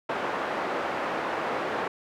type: band-pass noise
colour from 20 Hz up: pink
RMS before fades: -30 dBFS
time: 0.09-1.88 s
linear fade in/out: 5 ms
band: 420 to 1500 Hz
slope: 12 dB/octave
effects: none